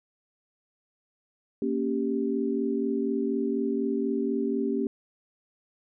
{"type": "chord", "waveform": "sine", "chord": "G diminished", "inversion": "first", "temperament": "equal", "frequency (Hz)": [233.1, 277.2, 392], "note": ["Bb3", "Db4", "G4"], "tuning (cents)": [0, 0, 0], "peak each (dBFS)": -29, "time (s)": [1.62, 4.87], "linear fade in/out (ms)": 2, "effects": []}